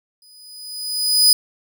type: tone with exponential growth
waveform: sawtooth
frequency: 4978 Hz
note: D#8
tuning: in tune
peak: -5 dBFS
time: 0.22-1.33 s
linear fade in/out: 2 ms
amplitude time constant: 240 ms
effects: none